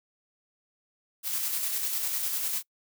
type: noise with tremolo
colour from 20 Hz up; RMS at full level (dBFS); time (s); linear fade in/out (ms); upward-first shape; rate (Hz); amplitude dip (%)
blue; -29; 1.23-2.63; 50; square; 10; 30
effects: noise-tail reverb RT60 0.1 s tail -24 dB re dry